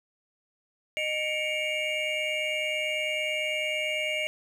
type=tone cluster; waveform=triangle; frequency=615 / 2188 / 2317 / 2818 Hz; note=D#5 / C#7 / D7 / F7; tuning=-20 / -23 / -24 / +15 cents; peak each=-31 dBFS; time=0.97-4.27 s; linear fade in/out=0 ms; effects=none